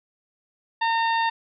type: harmonic tone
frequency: 913 Hz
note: A#5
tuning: 36 cents flat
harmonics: 1 / 2 / 3 / 4 / 5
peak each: -21 / -27 / -33 / -34 / -39 dBFS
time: 0.81-1.3 s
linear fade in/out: 10 ms
effects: none